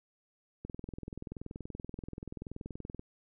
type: click train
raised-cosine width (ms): 3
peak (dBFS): -28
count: 50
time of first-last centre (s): 0.65-2.994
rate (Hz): 20.9
effects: none